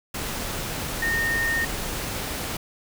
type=tone in noise; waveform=sine; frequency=1838 Hz; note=A#6; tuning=25 cents flat; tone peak=-22 dBFS; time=1.02-1.65 s; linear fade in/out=5 ms; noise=pink; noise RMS=-30 dBFS; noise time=0.14-2.57 s; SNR=+5 dB; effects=none